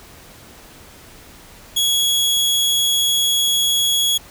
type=tone; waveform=sawtooth; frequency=3341 Hz; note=G#7; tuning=10 cents sharp; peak=-12 dBFS; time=1.76-4.18 s; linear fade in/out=10 ms; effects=pink hiss -43 dBFS RMS until 4.3 s